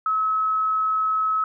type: tone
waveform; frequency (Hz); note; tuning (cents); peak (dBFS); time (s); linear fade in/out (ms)
sine; 1288; E6; -41; -19; 0.06-1.44; 2
effects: none